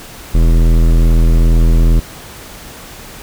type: tone with hard clipping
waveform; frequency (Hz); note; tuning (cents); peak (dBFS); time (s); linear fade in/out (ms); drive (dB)
sine; 41.2; E1; 0; -8; 0.34-2; 10; 16
effects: pink hiss -33 dBFS RMS until 3.22 s